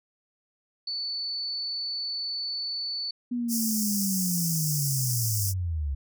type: tone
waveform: sine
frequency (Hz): 4479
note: C#8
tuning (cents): +17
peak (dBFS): -29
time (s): 0.87-3.11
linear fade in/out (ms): 5
type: linear sweep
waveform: sine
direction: down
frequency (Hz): 245.9 to 66.7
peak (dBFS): -26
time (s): 3.31-5.95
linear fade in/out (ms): 10
type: high-pass noise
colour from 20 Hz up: pink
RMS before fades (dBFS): -30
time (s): 3.48-5.54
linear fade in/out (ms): 50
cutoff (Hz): 5000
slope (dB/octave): 96
effects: none